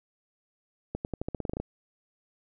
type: accelerating click train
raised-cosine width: 2 ms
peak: -18 dBFS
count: 12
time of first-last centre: 0.95-1.6 s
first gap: 99 ms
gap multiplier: 0.89
effects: none